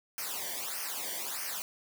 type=noise with flanger; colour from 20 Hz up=white; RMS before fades=-37 dBFS; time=0.18-1.62 s; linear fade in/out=0 ms; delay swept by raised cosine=0.26 to 0.78 ms; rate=1.6 Hz; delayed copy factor=-0.85; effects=none